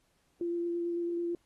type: tone with vibrato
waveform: sine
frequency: 343.5 Hz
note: F4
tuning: 29 cents flat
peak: -30 dBFS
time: 0.41-1.35 s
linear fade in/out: 2 ms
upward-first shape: sine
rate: 9 Hz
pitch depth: 11 cents each way
effects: pink hiss -73 dBFS RMS until 1.45 s + AAC 32 kbps